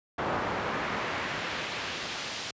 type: noise with band-pass filter sweep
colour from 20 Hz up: brown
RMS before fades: -33 dBFS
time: 0.18-2.51 s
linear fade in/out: 5 ms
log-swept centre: 980 to 4800 Hz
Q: 0.92
effects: high-pass 80 Hz 12 dB/octave + resampled to 16000 Hz